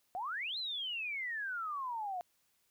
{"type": "exponential two-way sweep", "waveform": "sine", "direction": "up then down", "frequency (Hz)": [697, 4186, 697], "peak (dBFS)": -36, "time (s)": [0.15, 2.21], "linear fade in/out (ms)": 0, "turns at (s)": 0.58, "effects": ["white hiss -75 dBFS RMS until 2.7 s"]}